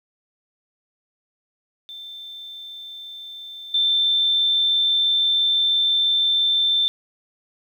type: tone with level steps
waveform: sine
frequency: 3557 Hz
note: A7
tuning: 18 cents sharp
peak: -34 / -16 dBFS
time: 1.89-6.88 s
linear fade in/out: 0 ms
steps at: 3.74 s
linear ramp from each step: 5 ms
effects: 9-bit